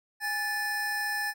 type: tone pair together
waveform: square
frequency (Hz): 825 / 1748.1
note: G#5 / A6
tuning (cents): -12 / -12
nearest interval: octave + minor second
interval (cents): 1300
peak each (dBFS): -37 / -30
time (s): 0.2-1.34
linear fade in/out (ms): 50
effects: none